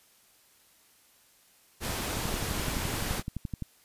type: noise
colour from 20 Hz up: pink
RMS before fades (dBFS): -33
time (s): 1.8-3.23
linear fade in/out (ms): 50
type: click train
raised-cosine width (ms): 5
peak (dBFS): -21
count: 18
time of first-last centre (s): 2.17-3.623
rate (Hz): 11.7
effects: white hiss -62 dBFS RMS until 3.84 s + resampled to 32000 Hz